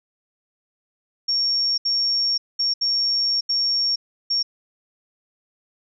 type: tone bursts at uneven times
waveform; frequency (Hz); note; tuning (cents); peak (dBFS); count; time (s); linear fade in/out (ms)
sine; 5520; F8; -21; -18; 6; 1.28-1.78 / 1.85-2.38 / 2.59-2.74 / 2.81-3.41 / 3.49-3.96 / 4.3-4.43; 10
effects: none